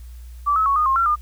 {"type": "tone with pitch steps", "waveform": "sine", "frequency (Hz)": [1160, 1290, 1111, 1229, 1069, 1362, 1210], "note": ["D6", "E6", "C#6", "D#6", "C6", "F6", "D#6"], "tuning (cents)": [-22, -38, 4, -22, 37, -44, -49], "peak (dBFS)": -15, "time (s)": [0.46, 1.16], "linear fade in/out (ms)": 20, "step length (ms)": 100, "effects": ["added 60 Hz sine -35 dBFS peak until 1.21 s", "white hiss -55 dBFS RMS until 1.21 s"]}